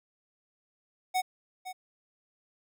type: tone with echo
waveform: square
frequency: 742 Hz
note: F#5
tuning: 5 cents sharp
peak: -26 dBFS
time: 1.14-1.22 s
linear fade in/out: 20 ms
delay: 510 ms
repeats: 1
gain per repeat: -12 dB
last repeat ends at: 1.73 s
effects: none